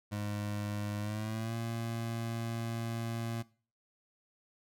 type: tone with pitch glide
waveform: 25% pulse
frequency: 103.8 to 115.17 Hz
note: G#2 to A#2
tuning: 0 to -20 cents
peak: -31 dBFS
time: 0.11-3.43 s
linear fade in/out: 20 ms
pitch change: +180 cents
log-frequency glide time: 1-1.55 s
effects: noise-tail reverb RT60 0.4 s tail -20 dB re dry